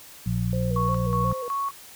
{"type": "harmonic tone", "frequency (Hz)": 59.1, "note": "A#1", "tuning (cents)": 24, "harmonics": [1, 2, 3], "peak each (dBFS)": [-31, -25, -27], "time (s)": [0.26, 1.33], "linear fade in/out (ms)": 5}
{"type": "tone with vibrato", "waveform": "sine", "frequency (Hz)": 502, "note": "B4", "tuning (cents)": 28, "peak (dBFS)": -30, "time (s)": [0.53, 1.48], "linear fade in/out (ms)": 0, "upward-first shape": "square", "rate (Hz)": 2.8, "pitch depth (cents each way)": 63}
{"type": "tone with tremolo", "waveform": "sine", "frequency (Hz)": 1108.7, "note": "C#6", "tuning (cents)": 0, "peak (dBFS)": -24, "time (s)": [0.76, 1.71], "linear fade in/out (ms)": 5, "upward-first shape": "square", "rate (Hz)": 2.7, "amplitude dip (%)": 65}
{"effects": ["white hiss -46 dBFS RMS until 1.95 s"]}